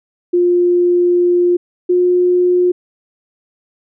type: tone pair in turn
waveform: sine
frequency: 352.8 / 358.3 Hz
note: F4 / F4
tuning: +18 / +44 cents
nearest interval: unison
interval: 26 cents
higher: second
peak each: -9 dBFS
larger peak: neither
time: 0.33-1.57 / 1.89-2.72 s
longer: first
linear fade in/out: 10 ms
effects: none